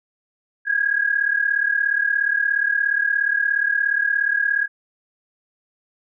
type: tone pair together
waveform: sine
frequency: 1624.2 / 1661.2 Hz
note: G#6 / G#6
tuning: -39 / 0 cents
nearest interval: unison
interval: 39 cents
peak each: -20 dBFS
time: 0.65-4.68 s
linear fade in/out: 50 ms
effects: none